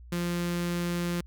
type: tone with notch filter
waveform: sawtooth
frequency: 173.9 Hz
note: F3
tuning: 7 cents flat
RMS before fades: -30 dBFS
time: 0.12-1.21 s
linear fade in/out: 5 ms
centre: 750 Hz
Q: 1.5
effects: added 60 Hz sine -45 dBFS peak until 1.26 s